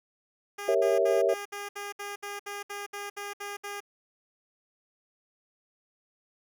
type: tone bursts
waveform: 10% pulse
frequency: 406.3 Hz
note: G#4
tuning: 38 cents flat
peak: -27 dBFS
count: 14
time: 0.58-3.805 s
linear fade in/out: 10 ms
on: 170 ms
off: 65 ms
type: chord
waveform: sine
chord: G diminished seventh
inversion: none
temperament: equal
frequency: 392 / 466.2 / 554.4 / 659.3 Hz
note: G4 / Bb4 / Db5 / Fb5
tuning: 0 / 0 / 0 / 0 cents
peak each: -27 dBFS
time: 0.68-1.34 s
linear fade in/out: 5 ms
effects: none